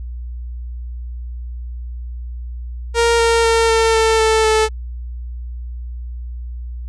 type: tone with pitch steps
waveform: sawtooth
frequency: 466.2 / 461.1 / 456.1 / 451.1 / 446.2 / 441.3 / 436.5 Hz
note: A#4 / A#4 / A#4 / A4 / A4 / A4 / A4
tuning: 0 / -19 / -38 / +43 / +24 / +5 / -14 cents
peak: -8 dBFS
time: 2.94-4.69 s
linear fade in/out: 50 ms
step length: 250 ms
effects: added 60 Hz sine -25 dBFS peak until 6.88 s + resampled to 22050 Hz